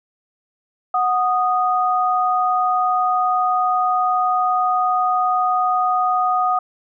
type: tone pair together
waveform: sine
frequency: 736 / 1238.5 Hz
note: F#5 / D#6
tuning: -9 / -8 cents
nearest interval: major sixth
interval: 901 cents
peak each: -18 dBFS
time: 0.94-6.59 s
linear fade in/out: 5 ms
effects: none